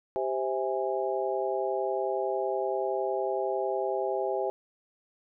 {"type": "harmonic tone with a mistuned harmonic", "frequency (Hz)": 130.81, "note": "C3", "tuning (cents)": 0, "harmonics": [3, 4, 5, 6], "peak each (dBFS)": [-31, -32, -33, -34], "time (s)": [0.16, 4.5], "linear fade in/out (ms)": 0, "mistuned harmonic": 6, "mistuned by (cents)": 84, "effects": []}